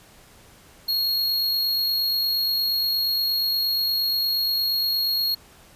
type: tone with amplitude modulation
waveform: square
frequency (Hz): 4298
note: C8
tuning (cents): +46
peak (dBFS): -20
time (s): 0.88-5.35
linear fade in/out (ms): 10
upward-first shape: sine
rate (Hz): 48.5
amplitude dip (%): 25
effects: pink hiss -51 dBFS RMS until 5.75 s + resampled to 32000 Hz